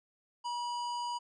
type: harmonic tone with a mistuned harmonic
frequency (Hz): 961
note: B5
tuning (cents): -48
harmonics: 1 / 3 / 5 / 7 / 9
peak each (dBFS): -34 / -46 / -46 / -54 / -56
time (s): 0.44-1.19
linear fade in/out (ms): 20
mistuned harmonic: 3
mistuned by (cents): +44
effects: none